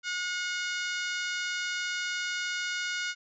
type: harmonic tone with a mistuned harmonic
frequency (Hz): 723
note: F#5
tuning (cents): -40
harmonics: 2 / 3 / 4 / 5 / 6 / 7 / 8 / 9 / 10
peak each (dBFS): -33 / -37 / -39 / -41 / -43 / -44 / -45 / -46 / -47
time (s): 0.03-3.15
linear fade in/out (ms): 50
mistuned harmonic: 7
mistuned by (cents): -36
effects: none